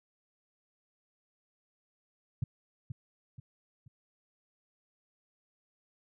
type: tone with echo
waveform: sine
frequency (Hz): 124.4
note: B2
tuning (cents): +13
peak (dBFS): -26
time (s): 2.42-2.44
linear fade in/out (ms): 5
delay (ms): 480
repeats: 3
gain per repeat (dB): -8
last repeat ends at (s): 3.88
effects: none